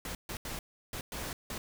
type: noise bursts at uneven times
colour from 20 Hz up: pink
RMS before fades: -39 dBFS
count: 6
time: 0.05-0.15 / 0.29-0.37 / 0.45-0.59 / 0.93-1.01 / 1.12-1.33 / 1.5-1.58 s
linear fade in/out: 2 ms
effects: none